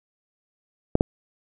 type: clicks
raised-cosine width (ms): 2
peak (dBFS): -4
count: 2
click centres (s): 0.954 / 1.009
effects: none